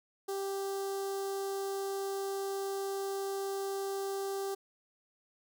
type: tone with notch filter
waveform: sawtooth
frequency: 392.1 Hz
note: G4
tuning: in tune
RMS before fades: -36 dBFS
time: 0.28-4.55 s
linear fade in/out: 10 ms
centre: 2300 Hz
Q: 0.56
effects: none